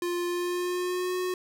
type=tone with pitch glide; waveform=square; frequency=350.5 to 365.2 Hz; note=F4 to F#4; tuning=+6 to -23 cents; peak=-28 dBFS; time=0.02-1.34 s; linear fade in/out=2 ms; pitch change=+71 cents; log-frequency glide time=0.27-1.16 s; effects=none